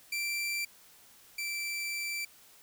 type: tone pair in turn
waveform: sawtooth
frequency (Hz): 2349 / 2337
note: D7 / D7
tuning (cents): 0 / -9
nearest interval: unison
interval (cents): 9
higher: first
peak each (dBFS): -28 / -30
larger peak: first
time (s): 0.12-0.65 / 1.38-2.25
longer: second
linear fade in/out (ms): 5
effects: white hiss -58 dBFS RMS until 2.62 s